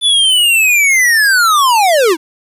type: linear sweep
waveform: square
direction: down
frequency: 3499 to 295.6 Hz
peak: -8 dBFS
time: 0.01-2.17 s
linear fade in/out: 50 ms
effects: resampled to 32000 Hz + 8-bit